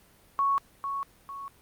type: tone with echo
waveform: sine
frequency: 1108.7 Hz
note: C#6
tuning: in tune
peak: -22 dBFS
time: 0.39-0.58 s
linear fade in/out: 0 ms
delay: 450 ms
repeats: 2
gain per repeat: -7 dB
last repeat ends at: 1.48 s
effects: pink hiss -59 dBFS RMS until 1.61 s + Opus 32 kbps